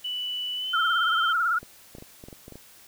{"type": "tone with pitch glide", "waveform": "sine", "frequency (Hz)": [2970, 3125], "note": ["F#7", "G7"], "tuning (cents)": [6, -6], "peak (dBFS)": -28, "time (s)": [0.04, 1.33], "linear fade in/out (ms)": 10, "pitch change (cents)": 88, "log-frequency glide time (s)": [0.55, 0.83]}
{"type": "tone with vibrato", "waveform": "sine", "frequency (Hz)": 1368, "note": "F6", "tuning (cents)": -36, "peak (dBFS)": -21, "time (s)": [0.73, 1.59], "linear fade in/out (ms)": 10, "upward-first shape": "triangle", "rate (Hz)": 18, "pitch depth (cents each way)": 110}
{"type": "clicks", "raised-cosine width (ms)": 2, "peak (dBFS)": -29, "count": 10, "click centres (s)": [1.63, 1.951, 1.984, 2.024, 2.239, 2.285, 2.328, 2.481, 2.523, 2.556]}
{"effects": ["white hiss -52 dBFS RMS until 2.87 s"]}